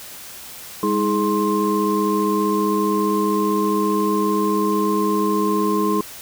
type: tone cluster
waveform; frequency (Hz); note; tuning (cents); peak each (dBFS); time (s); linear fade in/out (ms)
sine; 203.9 / 319.1 / 419 / 1052; G#3 / D#4 / G#4 / C6; -32 / +44 / +15 / +9; -22; 0.83-6.01; 2
effects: white hiss -37 dBFS RMS until 6.21 s